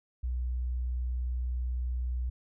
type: tone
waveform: sine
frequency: 61.74 Hz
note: B1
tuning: in tune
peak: -29 dBFS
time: 0.23-2.3 s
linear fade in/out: 10 ms
effects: none